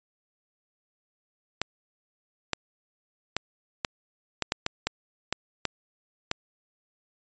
clicks, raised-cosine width 0.2 ms, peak -8 dBFS, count 11, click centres 1.616 / 2.533 / 3.366 / 3.848 / 4.423 / 4.521 / 4.664 / 4.87 / 5.326 / 5.653 / 6.314 s, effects resampled to 16000 Hz

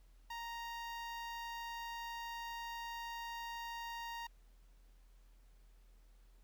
sawtooth tone with notch filter, 932.3 Hz, A#5, in tune, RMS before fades -45 dBFS, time 0.3-4.27 s, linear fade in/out 5 ms, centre 9200 Hz, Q 0.9, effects added 41 Hz sine -60 dBFS peak until 6.43 s + pink hiss -75 dBFS RMS until 6.43 s

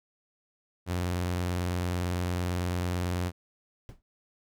sawtooth tone with vibrato, 88.9 Hz, F2, 31 cents sharp, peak -24 dBFS, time 0.86-3.32 s, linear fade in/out 50 ms, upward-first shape square, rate 20 Hz, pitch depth 69 cents each way
brown noise with exponential decay, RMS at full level -37 dBFS, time 3.89-4.02 s, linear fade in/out 0 ms, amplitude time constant 28 ms
effects none

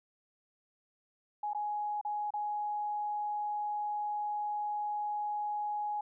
sine tone with dropouts, 835 Hz, G#5, 9 cents sharp, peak -32 dBFS, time 1.43-6.01 s, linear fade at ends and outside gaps 5 ms, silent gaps 1.534-1.547 / 2.013-2.049 / 2.306-2.337 s, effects none

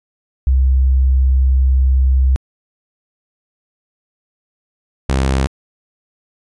sine / sawtooth tone pair in turn, 65.41 / 66.51 Hz, C2 / C2, 0 / +29 cents, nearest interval unison, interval 29 cents, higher second, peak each -9 dBFS, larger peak neither, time 0.47-2.36 / 5.09-5.47 s, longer first, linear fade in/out 0 ms, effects resampled to 22050 Hz

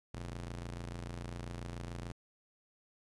sawtooth ring-modulated tone, 86.4 Hz, F2, 18 cents flat, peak -34 dBFS, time 0.14-2.12 s, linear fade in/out 0 ms, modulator 29.7 Hz, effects resampled to 24000 Hz + 12-bit

